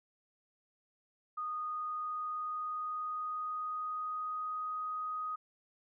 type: tone with pitch glide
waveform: sine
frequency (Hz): 1235 to 1250.1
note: D#6 to D#6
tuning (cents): -13 to +8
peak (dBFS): -35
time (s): 1.37-5.36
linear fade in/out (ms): 10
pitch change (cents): +21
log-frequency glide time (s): 1.63-4.77
effects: none